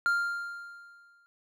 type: tone with exponential decay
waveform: triangle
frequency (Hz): 1396.9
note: F6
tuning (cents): 0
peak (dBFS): -20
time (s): 0.06-1.26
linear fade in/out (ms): 0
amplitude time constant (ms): 260
effects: none